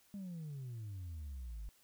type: exponential sweep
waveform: sine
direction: down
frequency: 205.2 to 49 Hz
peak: -40 dBFS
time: 0.14-1.69 s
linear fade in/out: 0 ms
effects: tanh soft clip ceiling -41 dBFS + white hiss -69 dBFS RMS until 1.83 s